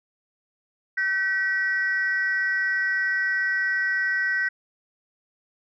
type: tone pair together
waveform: sine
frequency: 1531 / 1926 Hz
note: G6 / B6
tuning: -41 / -44 cents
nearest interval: major third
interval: 397 cents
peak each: -23 dBFS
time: 0.97-4.49 s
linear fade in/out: 10 ms
effects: tanh soft clip ceiling -16 dBFS